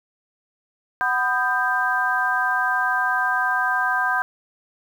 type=tone cluster; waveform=sine; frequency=745 / 1002 / 1235 / 1576 Hz; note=F#5 / B5 / D#6 / G6; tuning=+12 / +25 / -13 / +9 cents; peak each=-26 / -25 / -27 / -21 dBFS; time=1.01-4.22 s; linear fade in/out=0 ms; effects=8-bit